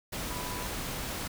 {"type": "tone in noise", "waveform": "sine", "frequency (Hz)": 989, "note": "B5", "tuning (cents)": 2, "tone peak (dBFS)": -41, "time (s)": [0.3, 0.67], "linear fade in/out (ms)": 10, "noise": "pink", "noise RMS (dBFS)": -36, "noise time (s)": [0.12, 1.28], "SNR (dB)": -8, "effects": []}